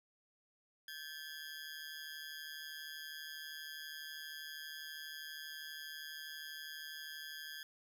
20% pulse ring-modulated tone, 1649 Hz, G#6, 13 cents flat, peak -38 dBFS, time 0.88-7.63 s, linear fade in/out 2 ms, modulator 76.2 Hz, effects none

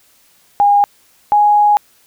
sine tone pair in turn, 814 / 830.6 Hz, G#5 / G#5, -35 / 0 cents, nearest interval unison, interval 35 cents, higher second, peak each -7 dBFS, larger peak neither, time 0.6-0.84 / 1.32-1.77 s, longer second, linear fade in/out 0 ms, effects white hiss -52 dBFS RMS until 2.06 s

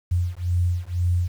sine beating tone pair, 87.31 / 89.31 Hz, F2 / F2, 0 / +39 cents, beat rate 2 Hz, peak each -23 dBFS, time 0.11-1.28 s, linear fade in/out 10 ms, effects 8-bit

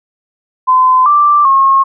sine tone with pitch steps, 1024 / 1175 / 1083 Hz, C6 / D6 / C#6, -38 / +1 / -41 cents, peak -5 dBFS, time 0.67-1.84 s, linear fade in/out 20 ms, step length 390 ms, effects none

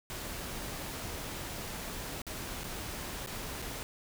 pink noise with dropouts, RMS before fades -40 dBFS, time 0.1-3.83 s, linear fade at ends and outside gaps 0 ms, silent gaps 2.218-2.267 / 2.635-2.641 / 3.262-3.272 / 3.619-3.623 s, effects none

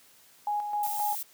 sine tone with tremolo, 830.6 Hz, G#5, in tune, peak -26 dBFS, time 0.47-1.15 s, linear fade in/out 2 ms, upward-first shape square, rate 3.8 Hz, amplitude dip 45%
violet noise, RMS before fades -35 dBFS, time 0.83-1.23 s, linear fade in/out 5 ms
effects white hiss -58 dBFS RMS until 1.33 s + high-pass 100 Hz 12 dB/octave

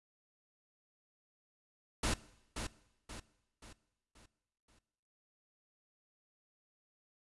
pink noise with echo, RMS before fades -33 dBFS, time 2.03-2.14 s, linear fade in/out 5 ms, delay 530 ms, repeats 5, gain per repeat -7 dB, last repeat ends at 4.79 s, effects noise-tail reverb RT60 1.0 s tail -20 dB re dry + resampled to 24000 Hz

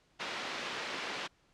white band-pass noise, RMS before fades -39 dBFS, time 0.19-1.28 s, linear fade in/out 20 ms, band 230 to 3200 Hz, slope 12 dB/octave, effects pink hiss -69 dBFS RMS until 1.53 s + low-pass 6000 Hz 12 dB/octave

